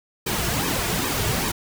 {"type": "noise with flanger", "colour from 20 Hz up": "pink", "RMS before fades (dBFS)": -24, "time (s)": [0.26, 1.52], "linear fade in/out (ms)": 10, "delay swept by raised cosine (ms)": [1.4, 3.9], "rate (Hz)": 2.5, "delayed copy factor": -0.7, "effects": []}